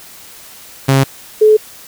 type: tone pair in turn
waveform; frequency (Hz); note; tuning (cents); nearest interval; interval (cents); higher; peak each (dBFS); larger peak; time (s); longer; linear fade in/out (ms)
sawtooth / sine; 135.4 / 429.9; C#3 / A4; -40 / -40; octave + minor sixth; 2000; second; -4; neither; 0.88-1.04 / 1.41-1.57; neither; 10
effects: white hiss -37 dBFS RMS until 1.87 s